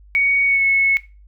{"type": "tone with pitch glide", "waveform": "sine", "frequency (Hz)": [2237, 2196], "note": ["C#7", "C#7"], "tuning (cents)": [15, -17], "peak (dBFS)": -13, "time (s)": [0.15, 0.97], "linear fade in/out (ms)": 0, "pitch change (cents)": -32, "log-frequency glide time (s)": [0.45, 0.63], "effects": ["noise-tail reverb RT60 0.3 s tail -18 dB re dry", "added 50 Hz sine -43 dBFS peak until 1.27 s"]}